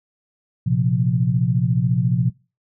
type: chord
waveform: sine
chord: Bb suspended second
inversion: none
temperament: equal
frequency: 116.54 / 130.81 / 174.61 Hz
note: Bb2 / C3 / F3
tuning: 0 / 0 / 0 cents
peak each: -21 / -19 / -21 dBFS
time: 0.66-2.3 s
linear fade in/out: 10 ms
effects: noise-tail reverb RT60 0.3 s tail -22 dB re dry